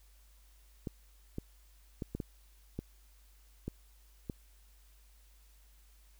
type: clicks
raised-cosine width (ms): 3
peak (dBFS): -24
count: 8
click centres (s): 0.872 / 1.384 / 2.022 / 2.15 / 2.202 / 2.79 / 3.68 / 4.298
effects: added 50 Hz sine -59 dBFS peak until 6.19 s + white hiss -68 dBFS RMS until 6.19 s